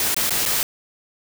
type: noise with dropouts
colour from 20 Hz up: white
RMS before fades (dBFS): -21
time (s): 0-0.63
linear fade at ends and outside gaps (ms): 1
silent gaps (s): 0.145-0.165 / 0.295-0.306 / 0.454-0.46
effects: none